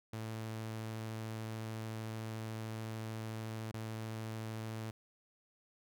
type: tone with dropouts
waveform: sawtooth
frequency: 110.8 Hz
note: A2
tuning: 13 cents sharp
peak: -36 dBFS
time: 0.13-4.91 s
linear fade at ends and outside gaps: 5 ms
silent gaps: 3.715-3.74 s
effects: none